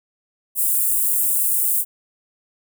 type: high-pass noise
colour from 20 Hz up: white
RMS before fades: -19 dBFS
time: 0.55-1.85 s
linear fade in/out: 50 ms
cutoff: 8200 Hz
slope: 48 dB/octave
effects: none